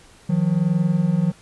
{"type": "tone pair together", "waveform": "triangle", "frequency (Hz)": [158.58, 179.7], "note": ["D#3", "F3"], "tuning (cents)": [33, 50], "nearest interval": "major second", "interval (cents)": 217, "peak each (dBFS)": [-18, -17], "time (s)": [0.29, 1.32], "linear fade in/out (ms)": 10, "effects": ["pink hiss -50 dBFS RMS until 1.41 s", "resampled to 24000 Hz"]}